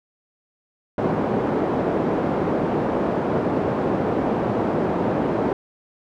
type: band-pass noise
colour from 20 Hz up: pink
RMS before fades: -22 dBFS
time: 0.98-5.53 s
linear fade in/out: 2 ms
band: 210 to 680 Hz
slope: 12 dB/octave
effects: none